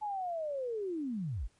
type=linear sweep; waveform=sine; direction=down; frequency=860 to 34.32 Hz; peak=-33 dBFS; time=0.01-1.48 s; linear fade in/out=20 ms; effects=pink hiss -70 dBFS RMS until 1.59 s + MP3 48 kbps